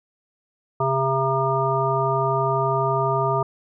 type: harmonic tone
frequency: 134 Hz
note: C3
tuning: 42 cents sharp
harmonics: 1 / 3 / 5 / 7 / 9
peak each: -25 / -25 / -25 / -25 / -25 dBFS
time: 0.8-3.43 s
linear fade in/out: 5 ms
effects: none